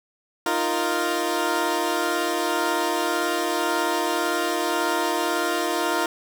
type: chord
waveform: 15% pulse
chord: Eb suspended second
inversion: none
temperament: equal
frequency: 311.1 / 349.2 / 466.2 Hz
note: Eb4 / F4 / Bb4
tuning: 0 / 0 / 0 cents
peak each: -21 / -18 / -22 dBFS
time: 0.46-6.06 s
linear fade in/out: 2 ms
effects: none